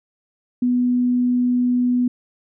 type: tone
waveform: sine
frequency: 246.9 Hz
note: B3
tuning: in tune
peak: -15 dBFS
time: 0.62-2.08 s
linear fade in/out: 5 ms
effects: none